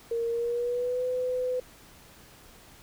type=tone with pitch glide; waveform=sine; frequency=464.5 to 503.6 Hz; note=A#4 to B4; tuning=-6 to +34 cents; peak=-26 dBFS; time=0.11-1.6 s; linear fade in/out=5 ms; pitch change=+140 cents; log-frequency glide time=0.29-1.05 s; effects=pink hiss -53 dBFS RMS until 2.82 s